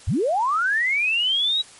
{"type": "linear sweep", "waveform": "sine", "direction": "up", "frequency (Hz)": [54.8, 3895], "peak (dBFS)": -18, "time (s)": [0.07, 1.62], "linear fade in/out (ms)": 10, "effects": ["white hiss -46 dBFS RMS until 1.79 s", "MP3 48 kbps"]}